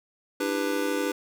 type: chord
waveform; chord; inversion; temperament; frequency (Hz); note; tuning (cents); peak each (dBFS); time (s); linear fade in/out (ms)
square; E minor seventh; third; just; 296.7 / 329.6 / 395.6 / 494.4; D4 / E4 / G4 / B4; +18 / 0 / +16 / +2; -30 / -36 / -32 / -31; 0.4-1.12; 5
effects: none